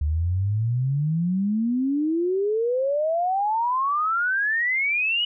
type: exponential sweep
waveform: sine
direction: up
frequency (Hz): 72.4 to 2960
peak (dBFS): -20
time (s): 0.01-5.25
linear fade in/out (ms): 5
effects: none